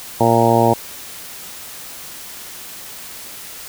harmonic tone, 116 Hz, A#2, 8 cents flat, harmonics 1 / 2 / 3 / 4 / 5 / 6 / 7 / 8, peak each -19 / -19 / -19 / -19 / -19 / -19 / -19 / -19 dBFS, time 0.2-0.74 s, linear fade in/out 10 ms, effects white hiss -34 dBFS RMS until 3.68 s

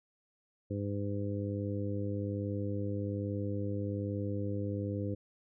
harmonic tone, 101.2 Hz, G#2, 44 cents flat, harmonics 1 / 2 / 3 / 4 / 5, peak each -35 / -40 / -39 / -44 / -41 dBFS, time 0.7-5.15 s, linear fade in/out 10 ms, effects none

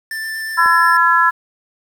square tone with vibrato, 1772 Hz, A6, 12 cents sharp, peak -23 dBFS, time 0.11-0.97 s, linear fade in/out 2 ms, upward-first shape sine, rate 8.3 Hz, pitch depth 8 cents each way
harmonic tone, 337.6 Hz, E4, 41 cents sharp, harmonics 3 / 4 / 5, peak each -14 / -14 / -14 dBFS, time 0.57-1.31 s, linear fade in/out 20 ms
click, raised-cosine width 1 ms, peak -17 dBFS, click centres 0.66 s
effects 7-bit

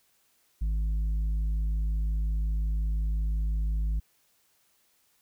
sine tone with tanh clipping, 52.8 Hz, G#1, 29 cents sharp, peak -26 dBFS, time 0.61-4 s, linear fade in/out 10 ms, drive 5 dB, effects white hiss -68 dBFS RMS until 5.21 s

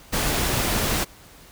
pink noise, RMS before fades -23 dBFS, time 0.12-1.05 s, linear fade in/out 20 ms, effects pink hiss -48 dBFS RMS until 1.51 s

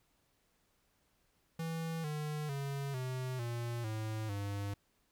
square tone with pitch steps, 163.6 / 150.89 / 139.17 / 128.36 / 118.39 / 109.19 / 100.71 Hz, E3 / D3 / C#3 / C3 / A#2 / A2 / G2, -13 / +47 / +7 / -33 / +27 / -13 / +47 cents, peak -37 dBFS, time 1.59-4.74 s, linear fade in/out 5 ms, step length 450 ms, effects pink hiss -75 dBFS RMS until 5.11 s

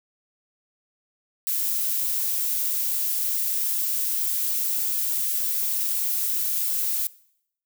violet noise, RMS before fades -25 dBFS, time 1.47-7.07 s, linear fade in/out 0 ms, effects noise-tail reverb RT60 0.7 s tail -21 dB re dry

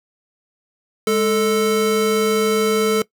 square tone pair together, 207.7 / 440 Hz, G#3 / A4, 0 / 0 cents, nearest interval octave + minor second, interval 1300 cents, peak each -23 / -16 dBFS, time 1.07-3.02 s, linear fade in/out 2 ms, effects noise-tail reverb RT60 0.1 s tail -20 dB re dry

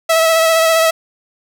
sawtooth tone with vibrato, 651 Hz, E5, 22 cents flat, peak -6 dBFS, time 0.09-0.91 s, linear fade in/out 10 ms, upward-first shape sine, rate 15 Hz, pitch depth 22 cents each way, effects none

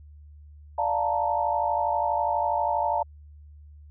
sine chord, Bb major seventh, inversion first, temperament equal, 587.3 / 698.5 / 880 / 932.3 Hz, D5 / F5 / A5 / Bb5, 0 / 0 / 0 / 0 cents, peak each -30 / -28 / -26 / -29 dBFS, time 0.78-3.03 s, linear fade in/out 5 ms, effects added 74 Hz sine -45 dBFS peak until 3.9 s

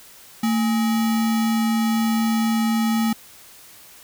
sine tone with sample-and-hold, 224.5 Hz, A3, 35 cents sharp, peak -17 dBFS, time 0.43-3.13 s, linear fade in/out 5 ms, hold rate 1050 Hz, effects white hiss -46 dBFS RMS until 4.03 s

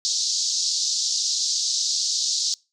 pink band-pass noise, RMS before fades -24 dBFS, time 0.05-2.54 s, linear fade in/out 0 ms, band 4100 to 6800 Hz, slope 48 dB/octave, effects noise-tail reverb RT60 0.3 s tail -26 dB re dry

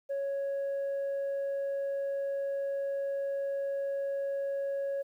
sine tone, 554.4 Hz, C#5, in tune, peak -28 dBFS, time 0.09-5.03 s, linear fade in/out 20 ms, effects tanh soft clip ceiling -29 dBFS + 11-bit

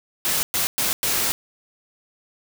white noise bursts at uneven times, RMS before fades -22 dBFS, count 4, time 0.25-0.43 / 0.54-0.67 / 0.78-0.93 / 1.03-1.32 s, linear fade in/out 0 ms, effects none

